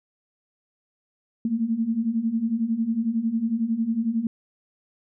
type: beating tone pair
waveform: sine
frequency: 220 / 231 Hz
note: A3 / A#3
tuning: 0 / -16 cents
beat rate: 11 Hz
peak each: -27 / -23 dBFS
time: 1.45-4.27 s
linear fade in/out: 2 ms
effects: none